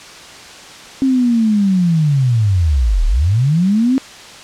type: linear two-way sweep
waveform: sine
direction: down then up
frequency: 270.6 to 34.65 to 270.6 Hz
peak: -10 dBFS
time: 1.02-3.98 s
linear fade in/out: 0 ms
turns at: 3.06 s
effects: white hiss -35 dBFS RMS until 4.43 s + low-pass 6000 Hz 12 dB/octave